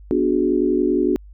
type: chord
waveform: sine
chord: G# half-diminished seventh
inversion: first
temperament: equal with one note detuned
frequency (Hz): 246.9 / 293.7 / 364.3 / 415.3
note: B3 / D4 / F#4 / G#4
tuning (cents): 0 / 0 / -27 / 0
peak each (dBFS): -23 / -20 / -19 / -24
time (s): 0.11-1.16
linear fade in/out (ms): 0
effects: added 50 Hz sine -39 dBFS peak until 1.33 s